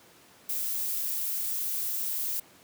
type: noise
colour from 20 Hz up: violet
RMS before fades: -31 dBFS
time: 0.49-2.4 s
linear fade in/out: 5 ms
effects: pink hiss -56 dBFS RMS until 2.63 s + high-pass 150 Hz 12 dB/octave